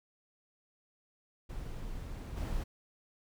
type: noise with level steps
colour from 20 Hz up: brown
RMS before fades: -41 / -35 dBFS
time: 1.49-2.64 s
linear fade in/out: 10 ms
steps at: 2.36 s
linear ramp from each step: 20 ms
effects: none